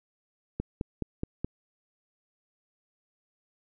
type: click train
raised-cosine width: 3 ms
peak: -17 dBFS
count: 5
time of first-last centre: 0.6-1.446 s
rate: 4.73 Hz
effects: none